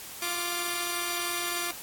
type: tone pair together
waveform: 5% pulse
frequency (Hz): 349.2 / 1173.7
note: F4 / D6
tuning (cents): 0 / -1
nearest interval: octave + major sixth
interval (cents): 2099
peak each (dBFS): -20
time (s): 0.22-1.71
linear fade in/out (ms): 2
effects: white hiss -42 dBFS RMS until 1.82 s + AAC 64 kbps